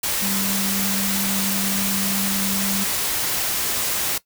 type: tone in noise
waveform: sine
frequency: 196 Hz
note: G3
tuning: in tune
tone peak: -25 dBFS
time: 0.22-2.84 s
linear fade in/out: 5 ms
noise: white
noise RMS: -23 dBFS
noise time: 0.03-4.18 s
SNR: -5 dB
effects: noise-tail reverb RT60 0.1 s tail -18 dB re dry